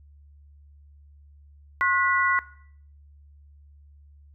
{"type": "tone cluster", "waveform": "sine", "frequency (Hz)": [1076, 1455, 1968], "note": ["C6", "F#6", "B6"], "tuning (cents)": [48, -29, -7], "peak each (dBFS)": -24, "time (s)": [1.81, 2.39], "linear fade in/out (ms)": 0, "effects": ["noise-tail reverb RT60 0.6 s tail -18 dB re dry", "added 72 Hz sine -49 dBFS peak until 4.34 s"]}